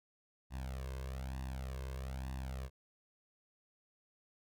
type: tone with flanger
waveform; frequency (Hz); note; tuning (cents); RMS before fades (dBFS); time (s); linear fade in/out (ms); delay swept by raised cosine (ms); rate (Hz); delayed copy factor
sawtooth; 65.41; C2; 0; -42; 0.5-2.7; 50; 1.1 to 1.93; 1.1; +0.9
effects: none